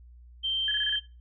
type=tone; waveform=sine; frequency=3136 Hz; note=G7; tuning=in tune; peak=-26 dBFS; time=0.43-1 s; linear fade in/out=20 ms
type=tone bursts; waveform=sine; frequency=1700 Hz; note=G#6; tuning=40 cents sharp; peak=-28 dBFS; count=5; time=0.68-0.957 s; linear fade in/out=2 ms; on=33 ms; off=28 ms
effects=noise-tail reverb RT60 0.3 s tail -19 dB re dry + added 60 Hz sine -48 dBFS peak until 1.2 s